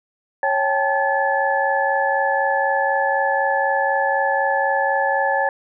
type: tone cluster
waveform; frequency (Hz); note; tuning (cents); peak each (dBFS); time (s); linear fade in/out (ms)
sine; 551 / 790 / 874 / 1721; C#5 / G5 / A5 / A6; -11 / +13 / -12 / -39; -22; 0.43-5.49; 2
effects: none